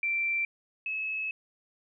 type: tone pair in turn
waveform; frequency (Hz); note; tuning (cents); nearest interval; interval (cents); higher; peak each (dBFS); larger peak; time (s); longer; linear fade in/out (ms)
sine; 2349 / 2586; D7 / E7; 0 / -34; major second; 166; second; -26 / -30; first; 0.03-0.45 / 0.86-1.31; second; 2
effects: none